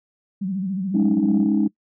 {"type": "tone with vibrato", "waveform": "sine", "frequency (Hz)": 190.4, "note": "F#3", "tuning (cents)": 50, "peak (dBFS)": -22, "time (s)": [0.41, 1.47], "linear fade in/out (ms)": 10, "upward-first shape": "sine", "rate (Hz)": 14, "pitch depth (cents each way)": 100}
{"type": "chord", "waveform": "sine", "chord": "Ab suspended fourth", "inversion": "none", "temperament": "just", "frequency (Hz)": [207.7, 276.9, 311.5], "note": ["Ab3", "Db4", "Eb4"], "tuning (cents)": [0, -2, 2], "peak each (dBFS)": [-18, -22, -20], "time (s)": [0.94, 1.68], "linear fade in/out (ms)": 10}
{"effects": ["noise-tail reverb RT60 0.1 s tail -23 dB re dry", "tanh soft clip ceiling -9 dBFS"]}